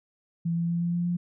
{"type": "tone with pitch steps", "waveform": "sine", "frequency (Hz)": [168, 169.36, 170.74, 172.13, 173.52, 174.93], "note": ["E3", "E3", "F3", "F3", "F3", "F3"], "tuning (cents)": [33, 47, -39, -25, -11, 3], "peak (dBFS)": -24, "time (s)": [0.45, 1.17], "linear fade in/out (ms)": 10, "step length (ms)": 120, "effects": []}